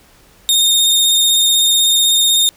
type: tone with vibrato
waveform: sawtooth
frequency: 3677 Hz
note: A#7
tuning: 24 cents flat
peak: -7 dBFS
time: 0.49-2.49 s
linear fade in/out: 0 ms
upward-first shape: sine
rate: 16 Hz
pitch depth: 19 cents each way
effects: pink hiss -48 dBFS RMS until 2.56 s